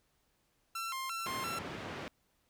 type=tone with vibrato; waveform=sawtooth; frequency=1194 Hz; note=D6; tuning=28 cents sharp; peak=-33 dBFS; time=0.75-1.59 s; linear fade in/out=5 ms; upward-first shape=square; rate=2.9 Hz; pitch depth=210 cents each way
type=band-pass noise; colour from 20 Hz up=pink; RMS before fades=-43 dBFS; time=1.26-2.08 s; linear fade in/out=0 ms; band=130 to 2900 Hz; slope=12 dB/octave
effects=pink hiss -75 dBFS RMS until 2.49 s

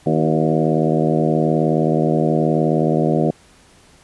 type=harmonic tone with a mistuned harmonic; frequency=79 Hz; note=D#2; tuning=27 cents sharp; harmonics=2 / 3 / 4 / 5 / 6 / 7 / 8 / 9; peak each=-19 / -21 / -22 / -23 / -24 / -24 / -25 / -26 dBFS; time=0.06-3.31 s; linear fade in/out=5 ms; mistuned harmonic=5; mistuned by=-52 cents; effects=pink hiss -50 dBFS RMS until 4.03 s + resampled to 24000 Hz

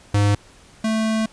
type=tone pair in turn; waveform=square; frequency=102.3 / 220.2 Hz; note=G#2 / A3; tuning=-26 / +2 cents; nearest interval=octave + minor second; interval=1328 cents; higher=second; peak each=-15 / -19 dBFS; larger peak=first; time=0.14-0.35 / 0.84-1.26 s; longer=second; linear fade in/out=5 ms; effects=pink hiss -49 dBFS RMS until 1.32 s + resampled to 22050 Hz

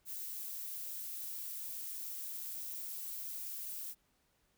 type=noise; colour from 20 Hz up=violet; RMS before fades=-43 dBFS; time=0.05-3.95 s; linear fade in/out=50 ms; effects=pink hiss -75 dBFS RMS until 4.57 s

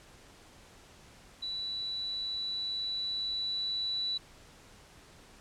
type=tone with level ramp; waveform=sine; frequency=3951 Hz; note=B7; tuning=in tune; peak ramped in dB=-34 to -30 dBFS; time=1.42-4.18 s; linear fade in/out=10 ms; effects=pink hiss -56 dBFS RMS until 5.4 s + low-pass 9000 Hz 12 dB/octave

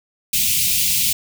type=band-stop noise; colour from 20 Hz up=white; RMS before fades=-18 dBFS; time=0.33-1.13 s; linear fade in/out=5 ms; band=220 to 2300 Hz; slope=48 dB/octave; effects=none

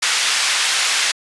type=band-pass noise; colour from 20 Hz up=pink; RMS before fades=-18 dBFS; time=0.02-1.12 s; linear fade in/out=10 ms; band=1800 to 7700 Hz; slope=12 dB/octave; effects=resampled to 24000 Hz

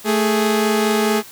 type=tone pair together; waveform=sawtooth; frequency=220 / 415.3 Hz; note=A3 / G#4; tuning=0 / 0 cents; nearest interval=major seventh; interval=1100 cents; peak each=-14 dBFS; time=0.04-1.23 s; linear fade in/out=50 ms; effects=white hiss -40 dBFS RMS until 1.31 s

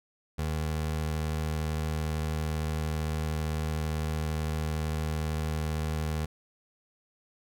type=tone with vibrato; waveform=25% pulse; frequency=77.78 Hz; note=D#2; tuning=in tune; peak=-25 dBFS; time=0.38-6.26 s; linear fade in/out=10 ms; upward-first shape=triangle; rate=13 Hz; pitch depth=10 cents each way; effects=none

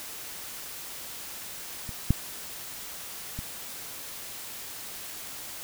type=clicks; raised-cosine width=5 ms; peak=-25 / -8 / -22 dBFS; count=3; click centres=1.892 / 2.106 / 3.39 s; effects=white hiss -40 dBFS RMS until 5.63 s

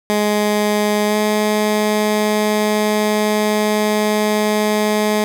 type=tone with pitch glide; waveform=15% pulse; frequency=209.3 to 211.9 Hz; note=G#3 to G#3; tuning=+14 to +35 cents; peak=-8 dBFS; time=0.1-5.24 s; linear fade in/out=0 ms; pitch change=+21 cents; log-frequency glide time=1.07-1.16 s; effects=none

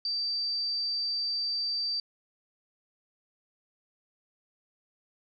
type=tone; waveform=sine; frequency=4656 Hz; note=D8; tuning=16 cents flat; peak=-28 dBFS; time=0.05-2 s; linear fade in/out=2 ms; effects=none

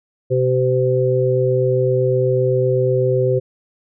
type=harmonic tone; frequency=127.9 Hz; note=C3; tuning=39 cents flat; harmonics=1 / 3 / 4; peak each=-18 / -18 / -18 dBFS; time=0.3-3.4 s; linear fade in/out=20 ms; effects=none

